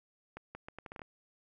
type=accelerating click train; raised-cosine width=0.5 ms; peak=-29 dBFS; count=9; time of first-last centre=0.37-1.018 s; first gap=180 ms; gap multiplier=0.75; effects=none